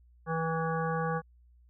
harmonic tone with a mistuned harmonic, 162.7 Hz, E3, 22 cents flat, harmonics 1 / 3 / 5 / 7 / 9 / 10, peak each -32 / -34 / -36 / -36 / -41 / -42 dBFS, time 0.26-1.22 s, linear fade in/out 50 ms, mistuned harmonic 10, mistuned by +38 cents, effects added 60 Hz sine -57 dBFS peak until 1.69 s

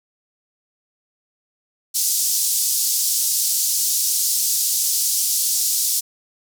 pink band-pass noise, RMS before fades -20 dBFS, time 1.94-6.01 s, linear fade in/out 20 ms, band 5200 to 16000 Hz, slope 24 dB/octave, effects none

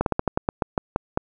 slowing click train, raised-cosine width 1 ms, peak -6 dBFS, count 11, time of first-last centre 0.01-1.174 s, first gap 52 ms, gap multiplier 1.17, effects none

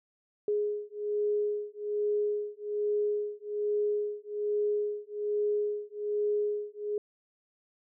sine beating tone pair, 416 / 417.2 Hz, G#4 / G#4, +3 / +8 cents, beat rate 1.2 Hz, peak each -31 dBFS, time 0.48-6.98 s, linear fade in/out 2 ms, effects none

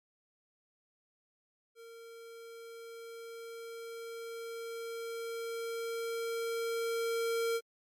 square tone with level ramp, 460.2 Hz, A#4, 22 cents flat, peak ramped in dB -50 to -30 dBFS, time 1.75-7.61 s, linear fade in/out 50 ms, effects MP3 64 kbps

